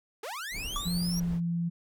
sawtooth linear sweep, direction up, 378.8 to 5800 Hz, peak -32 dBFS, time 0.23-1.2 s, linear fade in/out 5 ms
brown noise, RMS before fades -40 dBFS, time 0.51-1.41 s, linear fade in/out 50 ms
square tone with exponential decay, 1157 Hz, D6, 26 cents flat, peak -30 dBFS, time 0.76-0.94 s, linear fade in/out 1 ms, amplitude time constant 38 ms
sine tone with pitch glide, 174.61 to 170.23 Hz, F3 to F3, 0 to -44 cents, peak -27 dBFS, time 0.85-1.7 s, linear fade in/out 20 ms, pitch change -44 cents, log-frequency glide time 1.09-1.35 s
effects none

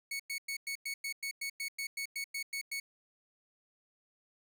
sawtooth tone bursts, 2217 Hz, C#7, in tune, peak -32 dBFS, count 15, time 0.11-2.8 s, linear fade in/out 5 ms, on 86 ms, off 100 ms, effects none

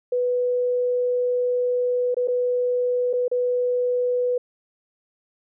sine tone with dropouts, 493.9 Hz, B4, in tune, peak -19 dBFS, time 0.12-4.38 s, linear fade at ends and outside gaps 5 ms, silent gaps 2.145-2.167 / 2.275-2.282 / 3.131-3.135 / 3.281-3.314 s, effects none

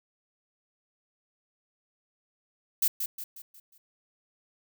violet noise with echo, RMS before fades -24 dBFS, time 2.82-2.88 s, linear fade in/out 5 ms, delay 180 ms, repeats 5, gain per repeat -7 dB, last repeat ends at 3.78 s, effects none

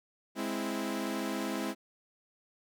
sawtooth chord, Ab augmented, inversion none, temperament equal, 207.7 / 261.6 / 329.6 Hz, Ab3 / C4 / E4, 0 / 0 / 0 cents, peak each -33 dBFS, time 0.35-1.75 s, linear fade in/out 50 ms, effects none

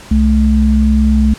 sine tone pair together, 65.23 / 216 Hz, C2 / A3, -5 / -32 cents, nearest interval octave + major sixth, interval 2073 cents, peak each -10 dBFS, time 0.11-1.34 s, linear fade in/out 5 ms, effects pink hiss -35 dBFS RMS until 1.38 s + low-pass 9000 Hz 12 dB/octave

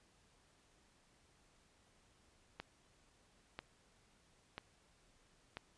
click train, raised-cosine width 0.3 ms, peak -28 dBFS, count 4, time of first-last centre 2.6-5.57 s, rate 1.01 Hz, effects pink hiss -71 dBFS RMS until 5.77 s + resampled to 22050 Hz

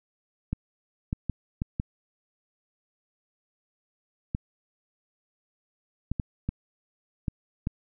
clicks, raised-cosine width 5 ms, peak -15 dBFS, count 11, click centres 0.53 / 1.129 / 1.297 / 1.619 / 1.799 / 4.349 / 6.116 / 6.198 / 6.49 / 7.282 / 7.671 s, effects none

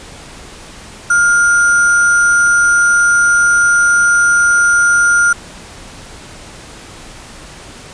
sine tone with sample-and-hold, 1411 Hz, F6, 17 cents sharp, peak -7 dBFS, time 1.1-5.33 s, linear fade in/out 5 ms, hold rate 7350 Hz, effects pink hiss -34 dBFS RMS until 7.93 s + resampled to 22050 Hz

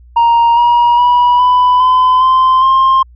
sine tone with pitch steps, 935 / 954.6 / 974.7 / 995.2 / 1016.1 / 1037.4 / 1059.2 Hz, A#5 / A#5 / B5 / B5 / B5 / C6 / C6, +5 / +41 / -23 / +13 / +49 / -15 / +21 cents, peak -3 dBFS, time 0.16-3.03 s, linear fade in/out 10 ms, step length 410 ms, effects tanh soft clip ceiling -5 dBFS + added 60 Hz sine -37 dBFS peak until 3.15 s

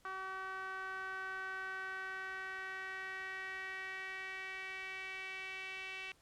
sawtooth tone with band-pass filter sweep, 380 Hz, F#4, 46 cents sharp, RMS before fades -44 dBFS, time 0.05-6.12 s, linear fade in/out 2 ms, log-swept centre 1300 to 2500 Hz, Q 4.4, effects pink hiss -69 dBFS RMS until 6.21 s + low-pass 12000 Hz 12 dB/octave

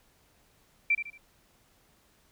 sine tone with echo, 2346 Hz, D7, 2 cents flat, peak -21 dBFS, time 0.9-0.95 s, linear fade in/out 5 ms, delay 76 ms, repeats 3, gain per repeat -9 dB, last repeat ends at 1.178 s, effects pink hiss -65 dBFS RMS until 2.31 s

